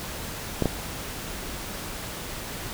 clicks, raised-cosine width 2 ms, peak -8 dBFS, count 2, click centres 0.623 / 0.657 s, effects pink hiss -35 dBFS RMS until 2.73 s

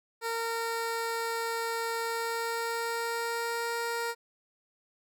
15% pulse tone with pitch glide, 459.4 to 466.9 Hz, A#4 to A#4, -25 to +3 cents, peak -24 dBFS, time 0.21-4.15 s, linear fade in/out 50 ms, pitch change +28 cents, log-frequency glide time 2.03-3.75 s, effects none

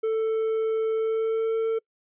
triangle tone with pitch glide, 442.9 to 448.6 Hz, A4 to A4, +11 to +34 cents, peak -20 dBFS, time 0.03-1.79 s, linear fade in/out 10 ms, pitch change +23 cents, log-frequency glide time 0.94-1.54 s, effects noise-tail reverb RT60 0.1 s tail -26 dB re dry + resampled to 8000 Hz

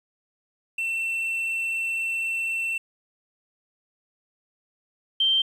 triangle / sine tone pair in turn, 2692 / 3139 Hz, E7 / G7, +36 / +2 cents, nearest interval minor third, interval 266 cents, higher second, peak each -23 / -18 dBFS, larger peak second, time 0.78-2.78 / 5.2-5.42 s, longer first, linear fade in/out 5 ms, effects resampled to 32000 Hz + 9-bit

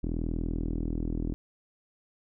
sawtooth tone with low-pass filter, 40.62 Hz, E1, 25 cents flat, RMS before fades -31 dBFS, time 0.03-1.34 s, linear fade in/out 0 ms, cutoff 300 Hz, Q 3.2, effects none

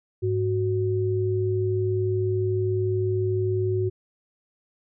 sine tone pair together, 103.73 / 370 Hz, G#2 / F#4, -2 / 0 cents, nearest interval octave + minor seventh, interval 2202 cents, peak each -24 dBFS, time 0.22-3.9 s, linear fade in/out 20 ms, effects none

